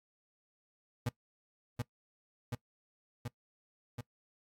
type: tone with echo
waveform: 35% pulse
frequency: 119.9 Hz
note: A#2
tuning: 49 cents sharp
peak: -29 dBFS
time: 1.06-1.09 s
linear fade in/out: 5 ms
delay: 730 ms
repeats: 4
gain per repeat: -2 dB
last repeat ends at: 4.01 s
effects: noise-tail reverb RT60 0.1 s tail -21 dB re dry + AAC 64 kbps

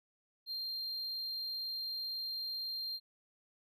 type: tone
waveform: triangle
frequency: 4186 Hz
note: C8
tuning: in tune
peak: -36 dBFS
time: 0.46-3 s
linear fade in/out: 50 ms
effects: none

